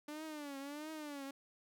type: tone with vibrato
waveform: sawtooth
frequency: 293.7 Hz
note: D4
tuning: in tune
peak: -40 dBFS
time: 0.08-1.31 s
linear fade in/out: 5 ms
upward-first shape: triangle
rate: 1.5 Hz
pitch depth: 140 cents each way
effects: none